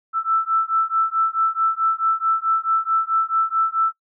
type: beating tone pair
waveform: sine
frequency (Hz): 1322 / 1326.6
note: E6 / E6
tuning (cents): +5 / +11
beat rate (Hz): 4.6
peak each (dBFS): -20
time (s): 0.13-3.93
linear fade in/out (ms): 50
effects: noise-tail reverb RT60 0.1 s tail -22 dB re dry